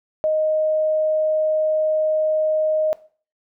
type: tone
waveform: sine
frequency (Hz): 622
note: D#5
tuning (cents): -1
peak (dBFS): -16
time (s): 0.24-2.93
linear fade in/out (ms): 0
effects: noise-tail reverb RT60 0.4 s tail -18 dB re dry